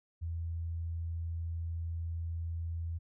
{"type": "tone", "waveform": "sine", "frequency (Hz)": 83.3, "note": "E2", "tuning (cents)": 19, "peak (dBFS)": -34, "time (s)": [0.21, 2.99], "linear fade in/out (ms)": 20, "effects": []}